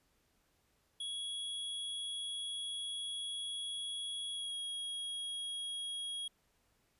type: tone with pitch glide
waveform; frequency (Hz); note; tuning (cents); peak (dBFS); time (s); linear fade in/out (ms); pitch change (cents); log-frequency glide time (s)
square; 3338 to 3300; G#7 to G#7; +8 to -12; -39; 1-6.28; 5; -20; 4.31-4.54
effects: pink hiss -75 dBFS RMS until 6.99 s + resampled to 32000 Hz